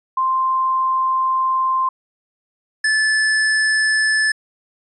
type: tone pair in turn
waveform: sine / square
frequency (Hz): 1046.5 / 1739.3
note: C6 / A6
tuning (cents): 0 / -20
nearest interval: major sixth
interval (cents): 880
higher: second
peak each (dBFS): -15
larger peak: neither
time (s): 0.17-1.89 / 2.84-4.32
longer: first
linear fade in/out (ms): 5
effects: resampled to 24000 Hz